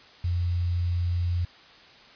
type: tone with quantisation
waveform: sine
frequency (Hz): 87.5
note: F2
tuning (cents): +4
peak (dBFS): -23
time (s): 0.24-1.45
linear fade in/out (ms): 5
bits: 8
effects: white hiss -51 dBFS RMS until 2.15 s + resampled to 11025 Hz